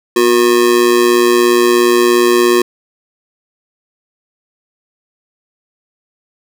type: tone with amplitude modulation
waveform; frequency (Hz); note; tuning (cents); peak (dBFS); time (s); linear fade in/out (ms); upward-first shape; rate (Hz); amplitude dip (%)
square; 360.8; F#4; -44; -5; 0.16-2.62; 5; sine; 117; 75
effects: none